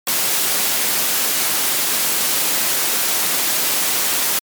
white high-pass noise, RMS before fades -18 dBFS, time 0.07-4.39 s, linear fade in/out 2 ms, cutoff 180 Hz, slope 12 dB/octave, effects MP3 96 kbps

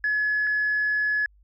sine tone pair in turn, 1700 / 1700 Hz, G#6 / G#6, +40 / +40 cents, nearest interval unison, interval 0 cents, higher neither, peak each -20 dBFS, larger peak neither, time 0.04-0.47 / 0.47-1.26 s, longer second, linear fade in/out 2 ms, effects tanh soft clip ceiling -17 dBFS + added 50 Hz sine -54 dBFS peak until 1.43 s

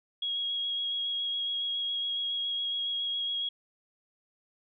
sine tone with vibrato, 3300 Hz, G#7, 12 cents flat, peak -29 dBFS, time 0.22-3.49 s, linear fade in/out 5 ms, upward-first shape square, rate 7.2 Hz, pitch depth 11 cents each way, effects none

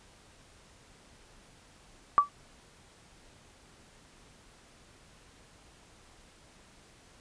sine tone with exponential decay, 1154 Hz, D6, 31 cents flat, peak -13 dBFS, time 2.18-2.29 s, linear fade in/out 0 ms, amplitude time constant 23 ms, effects pink hiss -58 dBFS RMS until 7.2 s + resampled to 22050 Hz

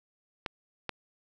clicks, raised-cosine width 0.3 ms, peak -16 dBFS, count 2, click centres 0.462 / 0.893 s, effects none

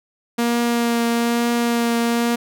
sawtooth tone with vibrato, 235.4 Hz, A#3, 17 cents sharp, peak -13 dBFS, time 0.38-2.36 s, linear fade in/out 10 ms, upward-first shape triangle, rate 1.1 Hz, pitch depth 15 cents each way, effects none

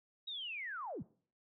sine linear sweep, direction down, 3857 to 87.31 Hz, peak -40 dBFS, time 0.27-1.03 s, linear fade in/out 10 ms, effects noise-tail reverb RT60 0.5 s tail -21 dB re dry

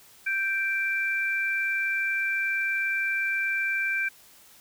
sine tone pair together, 1568 / 2349 Hz, G6 / D7, 0 / 0 cents, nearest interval perfect fifth, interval 700 cents, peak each -27 dBFS, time 0.26-4.09 s, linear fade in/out 10 ms, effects white hiss -54 dBFS RMS until 4.6 s

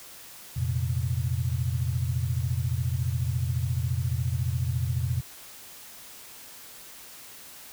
sine chord, F suspended fourth, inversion none, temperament equal, 87.31 / 116.54 / 130.81 Hz, F2 / Bb2 / C3, 0 / 0 / 0 cents, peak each -29 dBFS, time 0.56-5.21 s, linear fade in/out 10 ms, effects white hiss -46 dBFS RMS until 7.72 s

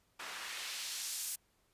white noise with band-pass filter sweep, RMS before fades -42 dBFS, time 0.19-1.36 s, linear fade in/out 10 ms, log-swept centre 1200 to 9700 Hz, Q 0.85, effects pink hiss -74 dBFS RMS until 1.73 s + resampled to 32000 Hz

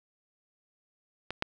clicks, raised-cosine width 0.3 ms, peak -18 / -12 dBFS, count 2, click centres 1.306 / 1.424 s, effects none

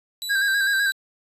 sawtooth tone, 3951 Hz, B7, in tune, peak -25 dBFS, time 0.22-0.92 s, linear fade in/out 0 ms
triangle tone with vibrato, 1600 Hz, G6, 35 cents sharp, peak -17 dBFS, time 0.29-0.92 s, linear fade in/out 20 ms, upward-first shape square, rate 7.9 Hz, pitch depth 36 cents each way
effects resampled to 32000 Hz

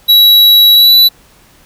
square tone with pitch glide, 3900 to 3959 Hz, B7 to B7, -23 to +3 cents, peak -3 dBFS, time 0.08-1.09 s, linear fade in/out 20 ms, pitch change +26 cents, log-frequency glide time 0.73-0.95 s, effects pink hiss -45 dBFS RMS until 1.65 s

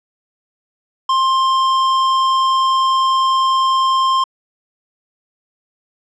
sine tone with tanh clipping, 1055 Hz, C6, 14 cents sharp, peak -14 dBFS, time 1.09-4.24 s, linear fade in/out 5 ms, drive 15 dB, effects low-pass 6000 Hz 12 dB/octave

